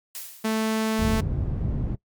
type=noise with exponential decay; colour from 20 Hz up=blue; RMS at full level=-32 dBFS; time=0.15-0.75 s; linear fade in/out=0 ms; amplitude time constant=130 ms
type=tone; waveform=sawtooth; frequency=220 Hz; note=A3; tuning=in tune; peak=-18 dBFS; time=0.44-1.21 s; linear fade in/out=10 ms
type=low-pass noise; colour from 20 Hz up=white; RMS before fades=-26 dBFS; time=0.98-1.96 s; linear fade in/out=20 ms; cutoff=130 Hz; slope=12 dB/octave
effects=noise-tail reverb RT60 0.1 s tail -20 dB re dry + MP3 96 kbps